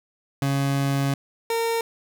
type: tone pair in turn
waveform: 30% pulse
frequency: 138.59 / 458.9 Hz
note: C#3 / A#4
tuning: 0 / -27 cents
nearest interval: octave + major sixth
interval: 2073 cents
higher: second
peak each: -18 / -19 dBFS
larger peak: first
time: 0.42-1.14 / 1.5-1.81 s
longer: first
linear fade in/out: 2 ms
effects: none

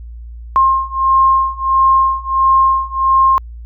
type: beating tone pair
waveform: sine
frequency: 1064 / 1065.5 Hz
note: C6 / C6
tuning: +29 / +31 cents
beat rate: 1.5 Hz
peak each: -13 / -12 dBFS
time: 0.56-3.38 s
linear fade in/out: 0 ms
effects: added 58 Hz sine -28 dBFS peak until 3.65 s

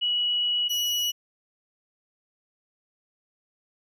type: tone pair in turn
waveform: sine / 35% pulse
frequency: 2927 / 2927 Hz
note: F#7 / F#7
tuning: -19 / -19 cents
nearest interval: unison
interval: 0 cents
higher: neither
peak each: -22 dBFS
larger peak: neither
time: 0.01-0.69 / 0.69-1.12 s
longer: first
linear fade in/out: 20 ms
effects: none

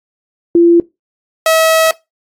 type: tone pair in turn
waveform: sine / sawtooth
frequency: 341.3 / 644.3 Hz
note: F4 / E5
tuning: -40 / -40 cents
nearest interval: major seventh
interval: 1100 cents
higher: second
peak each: -4 dBFS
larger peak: neither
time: 0.55-0.8 / 1.46-1.91 s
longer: second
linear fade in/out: 2 ms
effects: noise-tail reverb RT60 0.2 s tail -20 dB re dry + AAC 64 kbps

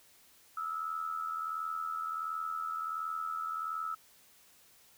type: tone with amplitude modulation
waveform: sine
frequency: 1304 Hz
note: E6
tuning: 19 cents flat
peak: -31 dBFS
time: 0.57-3.95 s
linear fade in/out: 5 ms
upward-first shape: sine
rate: 81.4 Hz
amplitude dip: 65%
effects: white hiss -62 dBFS RMS until 4.97 s

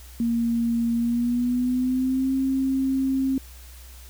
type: tone with pitch glide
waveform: sine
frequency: 233.1 to 266.2 Hz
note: A#3 to C4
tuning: 0 to +30 cents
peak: -20 dBFS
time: 0.2-3.38 s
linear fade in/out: 2 ms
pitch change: +230 cents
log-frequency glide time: 0.95-2.34 s
effects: added 62 Hz sine -42 dBFS peak until 4.09 s + white hiss -49 dBFS RMS until 4.09 s

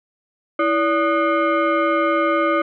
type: tone with frequency modulation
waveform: sine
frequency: 328.7 Hz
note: E4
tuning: 5 cents flat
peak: -15 dBFS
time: 0.59-2.62 s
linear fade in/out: 5 ms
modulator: 904 Hz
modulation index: 1.5
effects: none

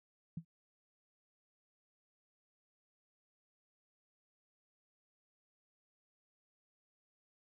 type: tone with exponential decay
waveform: sine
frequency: 164.81 Hz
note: E3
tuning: in tune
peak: -35 dBFS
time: 0.37-0.45 s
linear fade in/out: 5 ms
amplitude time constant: 16 ms
effects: none

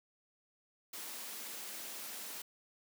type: high-pass noise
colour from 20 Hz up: white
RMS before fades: -45 dBFS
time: 0.93-2.42 s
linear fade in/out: 5 ms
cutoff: 180 Hz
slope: 96 dB/octave
effects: none

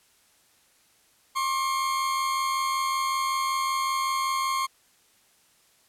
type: tone pair together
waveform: 40% pulse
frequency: 1072 / 1157.3 Hz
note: C6 / D6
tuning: +42 / -26 cents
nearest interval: minor second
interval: 132 cents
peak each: -24 / -33 dBFS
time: 1.35-4.67 s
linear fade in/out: 20 ms
effects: white hiss -62 dBFS RMS until 5.88 s + low-pass 12000 Hz 12 dB/octave

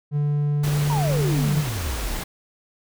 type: tone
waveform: triangle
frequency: 146.4 Hz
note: D3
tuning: 5 cents flat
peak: -17 dBFS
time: 0.11-1.64 s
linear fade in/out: 50 ms
type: noise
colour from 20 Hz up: pink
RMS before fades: -31 dBFS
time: 0.63-2.24 s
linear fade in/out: 10 ms
type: exponential sweep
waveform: sine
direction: down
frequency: 987.8 to 31.77 Hz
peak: -25 dBFS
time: 0.9-2.19 s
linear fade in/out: 0 ms
effects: none

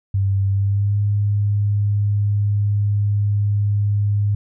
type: tone with pitch glide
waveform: sine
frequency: 98 to 102.63 Hz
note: G2 to G#2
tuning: 0 to -20 cents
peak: -15 dBFS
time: 0.14-4.35 s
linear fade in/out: 5 ms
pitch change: +80 cents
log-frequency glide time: 0.49-0.99 s
effects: none

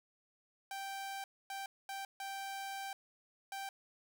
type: tone bursts at uneven times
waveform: sawtooth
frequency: 783 Hz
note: G5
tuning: 2 cents flat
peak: -37 dBFS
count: 5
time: 0.71-1.24 / 1.5-1.66 / 1.89-2.05 / 2.2-2.93 / 3.52-3.69 s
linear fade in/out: 2 ms
effects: 13-bit

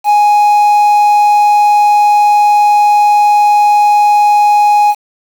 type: tone with quantisation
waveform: triangle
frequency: 830.6 Hz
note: G#5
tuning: in tune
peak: -3 dBFS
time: 0.04-4.95 s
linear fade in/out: 50 ms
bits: 5
effects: none

